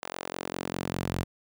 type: tone with high-pass filter sweep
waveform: sawtooth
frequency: 45 Hz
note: F#1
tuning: 47 cents flat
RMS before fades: -34 dBFS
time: 0.02-1.24 s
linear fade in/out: 10 ms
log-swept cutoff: 700 to 92 Hz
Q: 0.93
effects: none